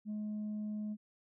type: tone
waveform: sine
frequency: 211.5 Hz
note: G#3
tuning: 32 cents sharp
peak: -34 dBFS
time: 0.05-0.97 s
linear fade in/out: 50 ms
effects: tanh soft clip ceiling -35 dBFS